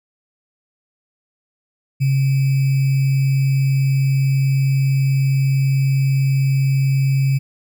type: tone with sample-and-hold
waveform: sine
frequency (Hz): 135.4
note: C#3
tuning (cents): -40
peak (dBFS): -13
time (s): 2-7.39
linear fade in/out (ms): 20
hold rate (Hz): 2450
effects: none